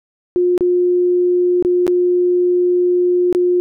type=tone with dropouts; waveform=sine; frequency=356.9 Hz; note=F4; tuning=38 cents sharp; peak=-11 dBFS; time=0.36-3.6 s; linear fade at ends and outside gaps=0 ms; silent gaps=0.578-0.608 / 1.625-1.649 / 1.867-1.878 / 3.327-3.349 s; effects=none